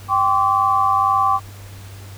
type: chord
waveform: sine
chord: G suspended fourth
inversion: none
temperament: equal with one note detuned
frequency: 784 / 1046.5 / 1148.5 Hz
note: G5 / C6 / D6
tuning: 0 / 0 / -39 cents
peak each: -19 / -20 / -16 dBFS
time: 0.08-1.4 s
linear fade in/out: 50 ms
effects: added 98 Hz sine -35 dBFS peak until 2.17 s + pink hiss -43 dBFS RMS until 2.17 s